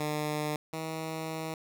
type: tone pair in turn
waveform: 10% pulse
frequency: 150.8 / 159.77 Hz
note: D3 / D#3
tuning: +46 / +46 cents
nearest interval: minor second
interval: 100 cents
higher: second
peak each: -22 / -26 dBFS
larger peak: first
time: 0-0.56 / 0.73-1.54 s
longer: second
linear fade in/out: 2 ms
effects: none